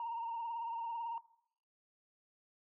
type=tone with vibrato; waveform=sine; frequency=927 Hz; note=A#5; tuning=10 cents flat; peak=-36 dBFS; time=0-1.18 s; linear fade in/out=2 ms; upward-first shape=triangle; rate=18 Hz; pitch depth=54 cents each way; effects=noise-tail reverb RT60 0.7 s tail -20 dB re dry + tanh soft clip ceiling -34 dBFS